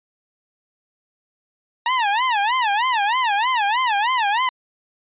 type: tone with vibrato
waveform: sawtooth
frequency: 913 Hz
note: A#5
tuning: 36 cents flat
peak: -13 dBFS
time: 1.86-4.49 s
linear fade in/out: 2 ms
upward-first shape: sine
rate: 3.2 Hz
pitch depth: 230 cents each way
effects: resampled to 8000 Hz